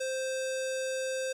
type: tone with low-pass filter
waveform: square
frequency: 523.3 Hz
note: C5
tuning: in tune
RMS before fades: -33 dBFS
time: 0-1.33 s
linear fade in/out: 10 ms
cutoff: 7900 Hz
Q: 2.2
effects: 10-bit